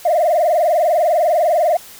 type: tone with vibrato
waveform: sine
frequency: 653 Hz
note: E5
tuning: 17 cents flat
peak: -10 dBFS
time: 0.05-1.77 s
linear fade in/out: 5 ms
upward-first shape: sine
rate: 20 Hz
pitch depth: 160 cents each way
effects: tanh soft clip ceiling -8 dBFS + white hiss -39 dBFS RMS until 1.99 s